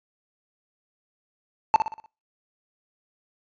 triangle tone with echo, 880 Hz, A5, in tune, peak -10 dBFS, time 1.74-1.76 s, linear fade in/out 0 ms, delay 60 ms, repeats 5, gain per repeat -7 dB, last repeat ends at 2.06 s, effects noise-tail reverb RT60 0.3 s tail -23 dB re dry + resampled to 16000 Hz

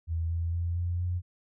sine tone with pitch steps, 82.41 / 84 / 85.61 / 87.26 / 88.94 Hz, E2 / E2 / F2 / F2 / F2, 0 / +33 / -34 / -1 / +32 cents, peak -27 dBFS, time 0.07-1.22 s, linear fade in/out 50 ms, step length 230 ms, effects none

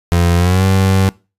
30% pulse tone with pitch glide, 86.2 to 95.64 Hz, F2 to G2, -22 to -42 cents, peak -7 dBFS, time 0.12-1.09 s, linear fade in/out 0 ms, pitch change +180 cents, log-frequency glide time 0.36-0.64 s, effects noise-tail reverb RT60 0.3 s tail -23 dB re dry + resampled to 32000 Hz

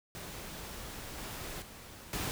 pink noise with level steps, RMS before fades -44 / -42 / -50 / -36 dBFS, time 0.15-2.31 s, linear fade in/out 0 ms, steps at 1.18 / 1.62 / 2.13 s, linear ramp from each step 2 ms, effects none

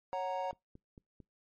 triangle chord, F# major, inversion second, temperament equal with one note detuned, 552.1 / 740 / 932.3 Hz, C#5 / F#5 / A#5, -7 / 0 / 0 cents, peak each -36 dBFS, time 0.13-0.51 s, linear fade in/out 0 ms
click train, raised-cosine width 3 ms, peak -39 dBFS, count 4, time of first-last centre 0.53-1.203 s, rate 4.46 Hz
effects noise-tail reverb RT60 0.2 s tail -26 dB re dry + MP3 32 kbps

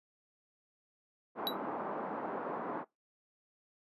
white band-pass noise, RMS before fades -39 dBFS, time 1.35-2.85 s, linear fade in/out 50 ms, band 200 to 1100 Hz, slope 24 dB/octave
square tone with exponential decay, 3908 Hz, B7, 19 cents flat, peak -28 dBFS, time 1.47-1.56 s, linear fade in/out 0 ms, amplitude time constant 18 ms
effects noise-tail reverb RT60 0.2 s tail -23 dB re dry + resampled to 32000 Hz

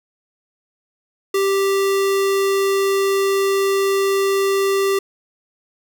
square tone, 392 Hz, G4, in tune, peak -16 dBFS, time 1.34-4.99 s, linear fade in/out 5 ms, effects none

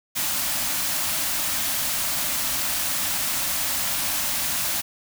white band-stop noise, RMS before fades -25 dBFS, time 0.15-4.82 s, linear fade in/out 20 ms, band 330 to 540 Hz, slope 96 dB/octave, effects none

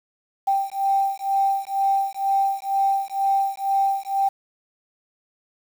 sine beating tone pair, 784 / 786.1 Hz, G5 / G5, 0 / +5 cents, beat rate 2.1 Hz, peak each -22 dBFS, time 0.47-4.29 s, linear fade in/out 10 ms, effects 7-bit

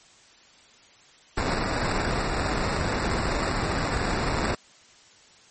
pink noise with sample-and-hold, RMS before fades -26 dBFS, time 1.37-4.55 s, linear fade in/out 5 ms, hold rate 3150 Hz, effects white hiss -54 dBFS RMS until 5.5 s + MP3 32 kbps

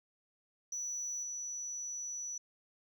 sine tone with level steps, 5920 Hz, F#8, in tune, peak -34 / -37 dBFS, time 0.72-2.38 s, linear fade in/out 5 ms, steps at 1.23 s, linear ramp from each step 2 ms, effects tanh soft clip ceiling -35 dBFS

